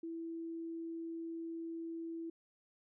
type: tone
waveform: sine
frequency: 330.5 Hz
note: E4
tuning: 5 cents sharp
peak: -40 dBFS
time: 0.03-2.3 s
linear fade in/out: 5 ms
effects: none